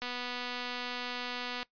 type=click train; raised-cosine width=0.2 ms; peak=-20 dBFS; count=397; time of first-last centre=0.02-1.63 s; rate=246 Hz; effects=noise-tail reverb RT60 0.1 s tail -20 dB re dry + resampled to 11025 Hz